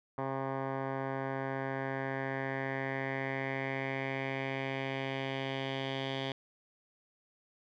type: tone with low-pass filter sweep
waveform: 10% pulse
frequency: 134.6 Hz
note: C3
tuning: 49 cents sharp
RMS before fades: -36 dBFS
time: 0.18-6.32 s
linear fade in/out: 2 ms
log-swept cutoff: 1200 to 3300 Hz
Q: 3.4
effects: none